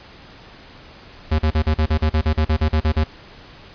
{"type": "tone bursts", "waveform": "square", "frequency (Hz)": 77.78, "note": "D#2", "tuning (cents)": 0, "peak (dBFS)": -15, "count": 15, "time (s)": [1.31, 3.041], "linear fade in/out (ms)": 10, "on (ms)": 79, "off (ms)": 39, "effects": ["pink hiss -43 dBFS RMS until 3.74 s", "resampled to 11025 Hz"]}